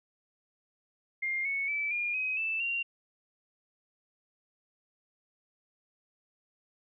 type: tone with pitch steps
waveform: sine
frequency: 2115 / 2211 / 2312 / 2417 / 2527 / 2642 / 2762 Hz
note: C7 / C#7 / D7 / D7 / D#7 / E7 / F7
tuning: +18 / -5 / -28 / +49 / +26 / +3 / -20 cents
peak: -29 dBFS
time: 1.22-2.83 s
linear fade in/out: 10 ms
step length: 230 ms
effects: none